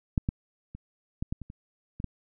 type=clicks; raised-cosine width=5 ms; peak=-11 / -14 / -28 / -18 / -18 / -27 / -30 / -24 / -19 dBFS; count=9; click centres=0.178 / 0.289 / 0.75 / 1.225 / 1.325 / 1.417 / 1.501 / 2.001 / 2.043 s; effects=none